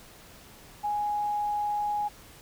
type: tone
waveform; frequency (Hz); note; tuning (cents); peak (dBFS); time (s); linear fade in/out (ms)
sine; 830.6; G#5; 0; -26; 0.83-2.09; 20
effects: pink hiss -51 dBFS RMS until 2.41 s